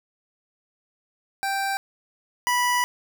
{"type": "tone pair in turn", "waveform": "25% pulse", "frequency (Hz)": [784, 981.2], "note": ["G5", "B5"], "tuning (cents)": [0, -12], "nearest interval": "major third", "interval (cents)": 388, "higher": "second", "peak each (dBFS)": [-20, -16], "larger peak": "second", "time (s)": [[1.43, 1.77], [2.47, 2.84]], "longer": "second", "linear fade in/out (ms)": 0, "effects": []}